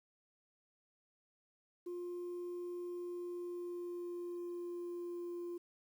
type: tone with pitch glide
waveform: sine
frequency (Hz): 353 to 348.1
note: F4 to F4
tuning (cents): +19 to -6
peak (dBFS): -38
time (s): 1.86-5.58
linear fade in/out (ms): 10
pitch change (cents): -25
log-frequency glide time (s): 2.82-5.46
effects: tanh soft clip ceiling -39 dBFS + 11-bit